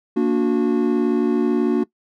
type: chord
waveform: triangle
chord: Bb augmented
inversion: none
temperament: just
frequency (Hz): 233.1 / 291.4 / 364.2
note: Bb3 / D4 / F#4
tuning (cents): 0 / -13 / -27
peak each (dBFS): -18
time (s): 0.16-1.84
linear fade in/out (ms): 10
effects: noise-tail reverb RT60 0.1 s tail -20 dB re dry